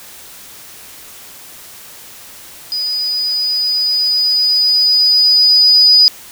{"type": "tone with level ramp", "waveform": "sine", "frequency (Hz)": 4954, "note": "D#8", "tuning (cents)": -8, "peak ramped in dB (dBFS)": [-16, -4], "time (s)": [2.72, 6.08], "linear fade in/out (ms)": 0, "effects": ["white hiss -36 dBFS RMS until 6.31 s"]}